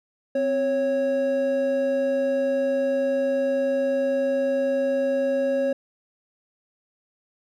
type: tone pair together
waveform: triangle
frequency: 260 / 550.9 Hz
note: C4 / C#5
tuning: -11 / -11 cents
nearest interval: octave + minor second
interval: 1300 cents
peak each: -26 / -19 dBFS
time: 0.35-5.73 s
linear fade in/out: 5 ms
effects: none